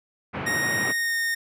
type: band-pass noise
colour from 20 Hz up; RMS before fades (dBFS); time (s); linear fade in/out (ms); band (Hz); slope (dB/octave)
pink; -31; 0.33-0.93; 20; 100 to 2400; 24
type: tone with pitch glide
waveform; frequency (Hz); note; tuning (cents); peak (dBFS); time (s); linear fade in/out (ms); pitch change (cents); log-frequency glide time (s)
45% pulse; 1864.7 to 1840.1; A#6 to A#6; 0 to -23; -23; 0.46-1.35; 10; -23; 0.87-1.15
effects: none